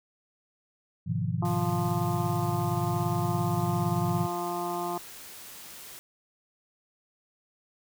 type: chord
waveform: sine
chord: F half-diminished seventh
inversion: first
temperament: just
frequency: 104.77 / 125.72 / 157.15 / 174.61 Hz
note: Ab2 / Cb3 / Eb3 / F3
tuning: +16 / +31 / +18 / 0 cents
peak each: -32 dBFS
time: 1.06-4.27 s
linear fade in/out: 20 ms
type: harmonic tone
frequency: 174.9 Hz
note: F3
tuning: 3 cents sharp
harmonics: 1 / 2 / 4 / 5 / 6 / 7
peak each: -40 / -34 / -34 / -37 / -37 / -41 dBFS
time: 1.42-4.98 s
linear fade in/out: 5 ms
type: noise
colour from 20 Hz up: white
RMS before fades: -45 dBFS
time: 1.45-5.99 s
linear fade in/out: 0 ms
effects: none